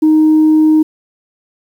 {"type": "tone", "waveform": "sine", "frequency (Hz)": 311.1, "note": "D#4", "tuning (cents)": 0, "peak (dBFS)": -4, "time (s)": [0.02, 0.83], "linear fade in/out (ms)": 10, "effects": ["tanh soft clip ceiling -3 dBFS", "7-bit"]}